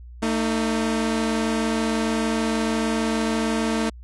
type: tone pair together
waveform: sawtooth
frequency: 224.6 / 311.1 Hz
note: A3 / D#4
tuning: +36 / 0 cents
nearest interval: tritone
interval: 564 cents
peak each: -18 / -23 dBFS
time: 0.22-3.9 s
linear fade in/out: 10 ms
effects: added 60 Hz sine -38 dBFS peak until 4.03 s + resampled to 24000 Hz